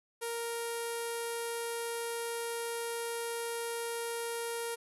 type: tone with low-pass filter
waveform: sawtooth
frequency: 466.2 Hz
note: A#4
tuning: in tune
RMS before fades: -37 dBFS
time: 0.21-4.76 s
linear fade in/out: 20 ms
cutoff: 11000 Hz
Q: 4.4
effects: none